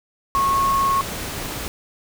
sine tone in noise, 1095 Hz, C#6, 22 cents flat, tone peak -16 dBFS, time 0.35-1.01 s, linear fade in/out 0 ms, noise pink, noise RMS -29 dBFS, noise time 0.35-1.68 s, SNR +10 dB, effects none

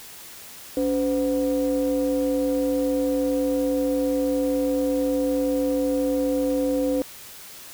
triangle ring-modulated tone, 113.7 Hz, A#2, 43 cents flat, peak -15 dBFS, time 0.77-7.02 s, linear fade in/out 0 ms, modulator 397 Hz, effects white hiss -42 dBFS RMS until 7.73 s

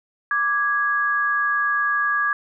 sine tone pair together, 1172.4 / 1658 Hz, D6 / G#6, -3 / -3 cents, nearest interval tritone, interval 600 cents, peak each -22 / -20 dBFS, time 0.31-2.33 s, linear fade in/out 2 ms, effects none

